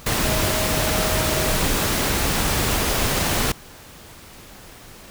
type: tone in noise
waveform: sine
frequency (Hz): 628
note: D#5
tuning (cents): +16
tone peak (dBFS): -28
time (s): 0.24-1.59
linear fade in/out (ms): 5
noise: pink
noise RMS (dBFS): -21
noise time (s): 0.06-3.52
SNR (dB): -10
effects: pink hiss -43 dBFS RMS until 5.1 s